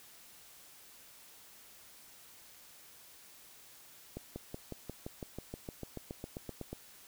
accelerating click train, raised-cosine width 2 ms, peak -27 dBFS, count 18, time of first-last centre 4.17-6.73 s, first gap 190 ms, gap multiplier 0.97, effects white hiss -57 dBFS RMS until 7.07 s

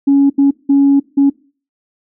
sine tone bursts at uneven times, 278.7 Hz, C#4, 9 cents sharp, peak -5 dBFS, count 4, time 0.07-0.3 / 0.38-0.51 / 0.69-1 / 1.17-1.3 s, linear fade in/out 10 ms, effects noise-tail reverb RT60 0.4 s tail -22 dB re dry + tanh soft clip ceiling -3 dBFS

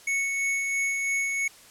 square tone with tremolo, 2212 Hz, C#7, 4 cents flat, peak -24 dBFS, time 0.07-1.48 s, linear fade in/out 5 ms, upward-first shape sine, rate 3 Hz, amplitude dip 30%, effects white hiss -51 dBFS RMS until 1.7 s + low-pass 11000 Hz 12 dB/octave

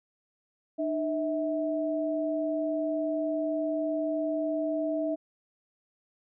sine tone pair together, 303.9 / 647 Hz, D#4 / E5, -41 / -32 cents, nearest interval octave + minor second, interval 1309 cents, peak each -30 / -29 dBFS, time 0.78-5.16 s, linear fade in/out 20 ms, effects none

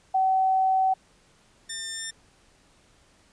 sine / 5% pulse tone pair in turn, 760 / 1800.3 Hz, F#5 / A6, +46 / +39 cents, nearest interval octave + minor third, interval 1493 cents, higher second, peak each -19 dBFS, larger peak neither, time 0.14-0.94 / 1.69-2.11 s, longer first, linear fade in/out 10 ms, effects pink hiss -60 dBFS RMS until 3.32 s + resampled to 22050 Hz

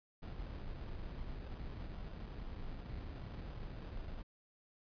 brown noise with sample-and-hold, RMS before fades -45 dBFS, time 0.22-4.23 s, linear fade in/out 10 ms, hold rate 2100 Hz, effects resampled to 11025 Hz

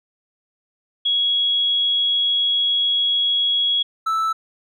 sine / triangle tone pair in turn, 3329 / 1316.5 Hz, G#7 / E6, +3 / -3 cents, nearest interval octave + major third, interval 1606 cents, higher first, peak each -16 dBFS, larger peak neither, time 1.05-3.83 / 4.06-4.33 s, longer first, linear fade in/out 10 ms, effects none

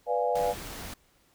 sine chord, B diminished seventh, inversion none, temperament equal, 493.9 / 587.3 / 698.5 / 830.6 Hz, B4 / D5 / F5 / Ab5, 0 / 0 / 0 / 0 cents, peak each -28 / -31 / -30 / -31 dBFS, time 0.06-0.55 s, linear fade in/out 50 ms
pink noise, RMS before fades -40 dBFS, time 0.35-0.94 s, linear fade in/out 5 ms
effects pink hiss -65 dBFS RMS until 1.34 s

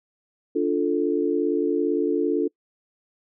sine chord, D minor, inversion none, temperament equal with one note detuned, 291.5 / 349.2 / 440 Hz, D4 / F4 / A4, -13 / 0 / 0 cents, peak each -24 dBFS, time 0.55-2.48 s, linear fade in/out 10 ms, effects noise-tail reverb RT60 0.1 s tail -26 dB re dry

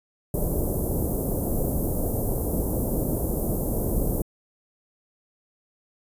pink band-stop noise, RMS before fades -25 dBFS, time 0.34-4.22 s, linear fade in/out 2 ms, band 610 to 12000 Hz, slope 24 dB/octave, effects resampled to 32000 Hz

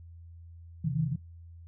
sine tone cluster, 131.4 / 156.6 / 162.5 Hz, C3 / D#3 / E3, +8 / +11 / -24 cents, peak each -31 dBFS, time 0.84-1.16 s, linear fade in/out 10 ms, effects noise-tail reverb RT60 0.3 s tail -26 dB re dry + added 84 Hz sine -46 dBFS peak until 1.67 s

